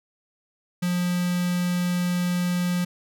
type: tone with notch filter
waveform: square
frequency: 177.6 Hz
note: F3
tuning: 29 cents sharp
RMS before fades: -24 dBFS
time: 0.82-2.85 s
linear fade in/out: 10 ms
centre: 680 Hz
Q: 0.79
effects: none